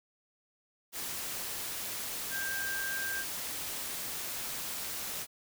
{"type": "tone in noise", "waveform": "sine", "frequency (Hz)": 1586, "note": "G6", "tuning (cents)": 20, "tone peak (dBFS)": -34, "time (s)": [2.3, 3.25], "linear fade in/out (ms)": 50, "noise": "white", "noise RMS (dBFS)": -38, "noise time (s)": [0.92, 5.27], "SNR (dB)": 1, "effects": []}